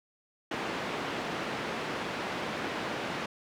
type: band-pass noise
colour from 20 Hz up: pink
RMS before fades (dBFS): -35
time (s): 0.51-3.26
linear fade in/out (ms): 5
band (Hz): 220 to 2900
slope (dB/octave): 12
effects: none